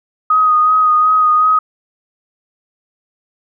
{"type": "tone with vibrato", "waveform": "sine", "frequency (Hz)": 1249, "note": "D#6", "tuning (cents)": 6, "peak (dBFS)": -8, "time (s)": [0.3, 1.59], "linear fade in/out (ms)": 5, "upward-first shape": "sine", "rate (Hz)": 2.7, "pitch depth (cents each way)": 22, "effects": []}